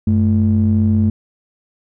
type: ring-modulated tone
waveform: triangle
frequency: 61.1 Hz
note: B1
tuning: 18 cents flat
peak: -6 dBFS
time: 0.07-1.1 s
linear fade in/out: 5 ms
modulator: 156 Hz
effects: none